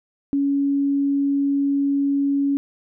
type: tone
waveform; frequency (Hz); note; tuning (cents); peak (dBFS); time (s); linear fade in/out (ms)
sine; 280; C#4; +18; -17; 0.33-2.57; 0
effects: none